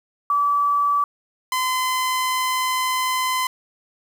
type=tone pair in turn; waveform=sine / sawtooth; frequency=1152 / 1024.2 Hz; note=D6 / C6; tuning=-34 / -37 cents; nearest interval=major second; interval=203 cents; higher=first; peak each=-16 dBFS; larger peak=neither; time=0.3-1.04 / 1.52-3.47 s; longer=second; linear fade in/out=2 ms; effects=8-bit